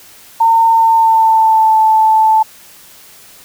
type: tone with pitch glide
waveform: sine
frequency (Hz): 909 to 877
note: A#5 to A5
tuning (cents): -44 to -6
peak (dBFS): -6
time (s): 0.4-2.43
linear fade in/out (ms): 10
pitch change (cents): -62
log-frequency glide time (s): 0.67-1.78
effects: white hiss -40 dBFS RMS until 3.44 s